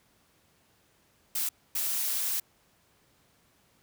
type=noise bursts at uneven times; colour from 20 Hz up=blue; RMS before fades=-30 dBFS; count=2; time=1.35-1.49 / 1.75-2.4 s; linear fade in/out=5 ms; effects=pink hiss -66 dBFS RMS until 3.82 s + high-pass 60 Hz 12 dB/octave